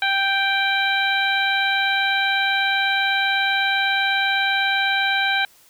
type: harmonic tone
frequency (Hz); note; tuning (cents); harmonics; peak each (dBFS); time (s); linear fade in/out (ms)
784; G5; 0; 1 / 2 / 3 / 4 / 5; -24 / -21 / -24 / -28 / -26; 0.02-5.45; 2
effects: white hiss -53 dBFS RMS until 5.69 s